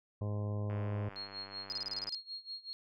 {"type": "harmonic tone", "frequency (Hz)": 103.83, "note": "G#2", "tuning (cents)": 0, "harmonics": [1, 2, 3, 4, 5, 6, 7, 8, 9, 10], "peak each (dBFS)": [-34, -44, -50, -48, -48, -50, -58, -59, -62, -55], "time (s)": [0.21, 1.09], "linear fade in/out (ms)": 5}
{"type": "click train", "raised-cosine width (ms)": 0.5, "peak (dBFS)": -34, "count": 138, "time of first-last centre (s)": [0.7, 2.088], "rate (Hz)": 98.7}
{"type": "tone with tremolo", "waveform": "sine", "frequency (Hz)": 4271, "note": "C8", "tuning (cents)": 35, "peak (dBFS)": -39, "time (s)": [1.16, 2.73], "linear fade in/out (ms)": 0, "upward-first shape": "sine", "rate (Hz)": 5.3, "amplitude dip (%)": 90}
{"type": "tone bursts", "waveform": "sine", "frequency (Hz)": 4978, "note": "D#8", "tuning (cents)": 0, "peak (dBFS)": -35, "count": 9, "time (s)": [1.7, 2.147], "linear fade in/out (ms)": 0, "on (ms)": 23, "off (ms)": 30}
{"effects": []}